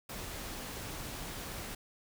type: noise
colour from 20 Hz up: pink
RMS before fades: -42 dBFS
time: 0.09-1.75 s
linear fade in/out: 5 ms
effects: none